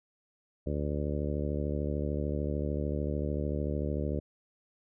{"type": "harmonic tone", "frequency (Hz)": 73.42, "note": "D2", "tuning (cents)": 0, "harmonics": [1, 2, 3, 4, 5, 6, 7, 8], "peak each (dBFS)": [-33, -36, -38, -39, -40, -41, -41, -42], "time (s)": [0.66, 4.2], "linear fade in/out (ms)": 10, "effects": []}